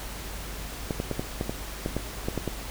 clicks, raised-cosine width 2 ms, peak -14 dBFS, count 11, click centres 0.908 / 1.001 / 1.113 / 1.195 / 1.411 / 1.495 / 1.861 / 1.966 / 2.285 / 2.377 / 2.477 s, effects added 50 Hz sine -38 dBFS peak until 2.7 s + pink hiss -39 dBFS RMS until 2.7 s

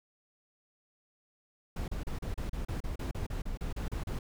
brown noise bursts, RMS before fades -35 dBFS, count 16, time 1.76-4.19 s, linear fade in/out 5 ms, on 120 ms, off 34 ms, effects none

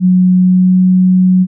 sine tone with pitch glide, 183 to 184.38 Hz, F#3 to F#3, -19 to -6 cents, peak -5 dBFS, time 0-1.47 s, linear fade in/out 50 ms, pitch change +13 cents, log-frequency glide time 0.39-0.77 s, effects none

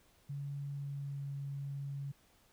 sine tone with pitch glide, 141.4 to 139.78 Hz, C#3 to C#3, +35 to +15 cents, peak -38 dBFS, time 0.29-2.12 s, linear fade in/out 10 ms, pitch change -20 cents, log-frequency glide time 0.71-1.29 s, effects pink hiss -68 dBFS RMS until 2.52 s

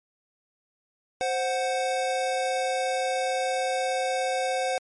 square tone pair together, 523.3 / 740 Hz, C5 / F#5, 0 / 0 cents, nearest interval tritone, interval 600 cents, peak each -28 / -28 dBFS, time 1.21-4.78 s, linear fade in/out 0 ms, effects low-pass 12000 Hz 12 dB/octave + MP3 48 kbps

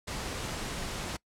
pink noise, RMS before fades -36 dBFS, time 0.07-1.17 s, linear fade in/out 10 ms, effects noise-tail reverb RT60 0.1 s tail -23 dB re dry + low-pass 9000 Hz 12 dB/octave

